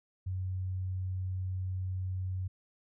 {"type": "tone", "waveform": "sine", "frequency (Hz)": 93, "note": "F#2", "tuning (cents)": 9, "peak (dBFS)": -32, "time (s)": [0.26, 2.48], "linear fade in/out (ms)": 10, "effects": []}